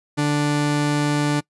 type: tone pair together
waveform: 45% pulse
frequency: 146.85 / 293.7 Hz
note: D3 / D4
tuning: 0 / 0 cents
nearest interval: octave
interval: 1200 cents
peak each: -21 dBFS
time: 0.17-1.41 s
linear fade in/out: 20 ms
effects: noise-tail reverb RT60 0.1 s tail -23 dB re dry + resampled to 24000 Hz